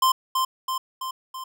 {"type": "tone with echo", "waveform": "square", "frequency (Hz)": 1043, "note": "C6", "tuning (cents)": -6, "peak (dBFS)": -17, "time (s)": [0.02, 0.12], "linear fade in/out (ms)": 5, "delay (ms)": 330, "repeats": 4, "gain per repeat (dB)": -4, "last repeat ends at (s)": 1.44, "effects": []}